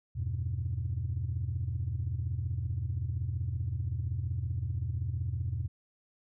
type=chord; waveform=sine; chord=E minor; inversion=none; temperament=equal; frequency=82.41 / 98 / 123.47 Hz; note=E2 / G2 / B2; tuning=0 / 0 / 0 cents; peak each=-34 / -34 / -34 dBFS; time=0.15-5.68 s; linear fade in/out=20 ms; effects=tanh soft clip ceiling -24 dBFS